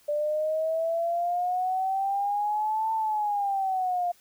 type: exponential two-way sweep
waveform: sine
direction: up then down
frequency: 587.3 to 892 to 698 Hz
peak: -24 dBFS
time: 0.08-4.12 s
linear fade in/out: 10 ms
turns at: 2.93 s
effects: white hiss -60 dBFS RMS until 4.2 s